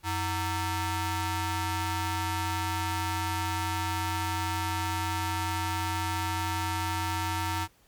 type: ring-modulated tone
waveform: sawtooth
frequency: 414.9 Hz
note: G#4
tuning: 2 cents flat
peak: -21 dBFS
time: 0.03-7.68 s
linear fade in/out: 50 ms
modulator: 506 Hz
effects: pink hiss -63 dBFS RMS until 7.87 s + MP3 96 kbps